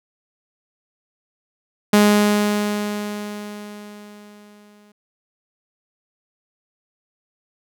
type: tone with exponential decay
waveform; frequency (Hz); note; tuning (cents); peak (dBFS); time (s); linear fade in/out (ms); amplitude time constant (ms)
sawtooth; 207.7; G#3; 0; -6; 1.93-4.92; 5; 650
effects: none